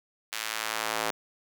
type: tone with high-pass filter sweep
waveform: square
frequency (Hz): 55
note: A1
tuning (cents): 0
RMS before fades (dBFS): -32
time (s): 0.32-1.11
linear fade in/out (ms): 5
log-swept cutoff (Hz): 2100 to 610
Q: 0.77
effects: none